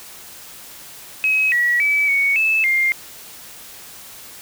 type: tone with pitch steps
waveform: sine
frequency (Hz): 2551 / 1928 / 2296 / 2228 / 2617 / 2112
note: D#7 / B6 / D7 / C#7 / E7 / C7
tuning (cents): +43 / -42 / -40 / +8 / -13 / +16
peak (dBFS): -14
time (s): 1.24-2.92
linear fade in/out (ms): 0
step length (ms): 280
effects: white hiss -39 dBFS RMS until 4.41 s